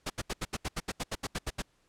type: noise bursts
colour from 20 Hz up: pink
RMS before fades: -33 dBFS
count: 14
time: 0.06-1.622 s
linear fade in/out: 10 ms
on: 41 ms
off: 76 ms
effects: pink hiss -70 dBFS RMS until 1.88 s + low-pass 9000 Hz 12 dB/octave